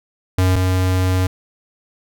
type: tone pair in turn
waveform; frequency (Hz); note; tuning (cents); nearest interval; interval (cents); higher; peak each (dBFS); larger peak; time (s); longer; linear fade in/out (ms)
square; 92.5 / 92.5; F#2 / F#2; 0 / 0; unison; 0; neither; -13 / -15; first; 0.38-0.56 / 0.56-1.27; second; 5
effects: none